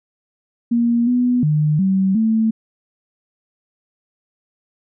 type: tone with pitch steps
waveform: sine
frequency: 235.7 / 246.7 / 151.4 / 191.3 / 221.8 Hz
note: A#3 / B3 / D#3 / G3 / A3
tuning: +19 / -2 / -47 / -42 / +14 cents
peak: -13 dBFS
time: 0.71-2.51 s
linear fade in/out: 10 ms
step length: 360 ms
effects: none